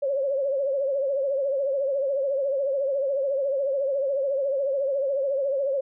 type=tone with vibrato; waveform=sine; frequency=549 Hz; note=C#5; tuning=17 cents flat; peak=-22 dBFS; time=0.02-5.81 s; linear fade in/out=10 ms; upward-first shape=triangle; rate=14 Hz; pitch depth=97 cents each way; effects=none